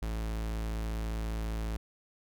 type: tone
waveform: 45% pulse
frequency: 54.8 Hz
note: A1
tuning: 6 cents flat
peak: -32 dBFS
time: 0.02-1.77 s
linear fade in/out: 5 ms
effects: none